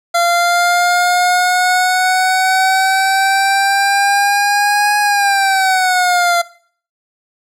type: exponential two-way sweep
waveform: 25% pulse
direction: up then down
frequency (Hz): 687 to 830.6 to 687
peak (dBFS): -7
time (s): 0.14-6.42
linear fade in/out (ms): 10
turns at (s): 4.99
effects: noise-tail reverb RT60 0.5 s tail -19 dB re dry + low-pass 12000 Hz 12 dB/octave